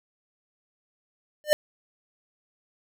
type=tone with exponential growth; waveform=square; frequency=601 Hz; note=D5; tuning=40 cents sharp; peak=-13 dBFS; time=1.44-1.53 s; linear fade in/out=0 ms; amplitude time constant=19 ms; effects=none